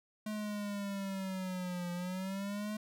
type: linear two-way sweep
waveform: square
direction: down then up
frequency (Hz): 214.5 to 174.61 to 214.5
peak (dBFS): -37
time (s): 0.26-2.77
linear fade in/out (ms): 5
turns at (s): 1.92
effects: none